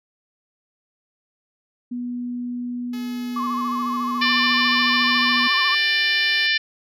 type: tone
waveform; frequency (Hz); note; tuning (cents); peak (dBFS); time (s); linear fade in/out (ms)
sine; 244.2; B3; -19; -25; 1.91-5.48; 10
type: tone with pitch glide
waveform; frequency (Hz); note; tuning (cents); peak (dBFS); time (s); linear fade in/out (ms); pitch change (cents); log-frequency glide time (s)
5% pulse; 426 to 390.6; G#4 to G4; +44 to -6; -27; 2.93-6.47; 5; -150; 4.89-5.4
type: tone with vibrato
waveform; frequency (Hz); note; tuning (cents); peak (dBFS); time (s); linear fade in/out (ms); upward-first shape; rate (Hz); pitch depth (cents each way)
sine; 1108.7; C#6; 0; -23; 3.36-5.75; 5; sine; 14; 96
type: harmonic tone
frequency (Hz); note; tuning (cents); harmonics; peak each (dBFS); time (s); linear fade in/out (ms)
594; D5; +20; 3 / 4 / 5 / 6 / 7 / 8 / 9; -21 / -23 / -25 / -27 / -28 / -29 / -30; 4.21-6.58; 10
effects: none